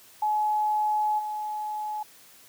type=tone with level steps; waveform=sine; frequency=849 Hz; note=G#5; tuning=38 cents sharp; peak=-22 / -29 dBFS; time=0.22-2.03 s; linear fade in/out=5 ms; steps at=1.18 s; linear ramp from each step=20 ms; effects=white hiss -53 dBFS RMS until 2.48 s + high-pass 60 Hz 12 dB/octave